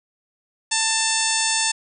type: harmonic tone with a mistuned harmonic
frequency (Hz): 890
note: A5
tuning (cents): +20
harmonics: 1 / 2 / 3 / 4 / 5 / 6 / 7 / 8 / 9 / 10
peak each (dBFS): -28 / -28 / -28 / -28 / -28 / -28 / -28 / -28 / -28 / -28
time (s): 0.71-1.72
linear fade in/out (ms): 10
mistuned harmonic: 7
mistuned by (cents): +31
effects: none